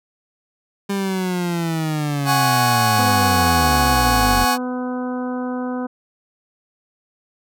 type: linear sweep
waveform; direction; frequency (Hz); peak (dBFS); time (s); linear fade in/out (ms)
30% pulse; down; 200.2 to 42.78; -17; 0.89-4.45; 10
type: chord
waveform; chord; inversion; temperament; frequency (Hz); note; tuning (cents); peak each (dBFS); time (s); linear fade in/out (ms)
sawtooth; F# suspended second; none; just; 740 / 832.5 / 1110; F#5 / G#5 / C#6; 0 / +4 / +2; -16; 2.25-4.58; 50
type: harmonic tone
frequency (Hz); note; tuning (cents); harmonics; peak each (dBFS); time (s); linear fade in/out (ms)
250.7; B3; +26; 1 / 2 / 3 / 4 / 5 / 6; -23 / -29 / -33 / -35 / -37 / -39; 2.98-5.87; 10
effects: none